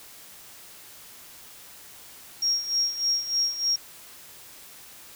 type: tone with tremolo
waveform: sine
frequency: 5588 Hz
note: F8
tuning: in tune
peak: -20 dBFS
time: 2.42-3.76 s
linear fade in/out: 5 ms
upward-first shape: sine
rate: 3.3 Hz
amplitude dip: 75%
effects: white hiss -47 dBFS RMS until 5.15 s